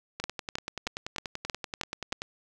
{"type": "two click trains", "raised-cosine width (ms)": 0.2, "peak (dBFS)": [-13, -17], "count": [7, 22], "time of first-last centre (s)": [[0.24, 2.127], [0.2, 2.219]], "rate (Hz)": [3.18, 10.4], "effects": []}